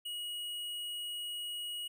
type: tone with tanh clipping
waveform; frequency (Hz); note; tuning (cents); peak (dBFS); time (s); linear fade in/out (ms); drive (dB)
triangle; 2900; F#7; -35; -39; 0.05-1.88; 10; 18
effects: none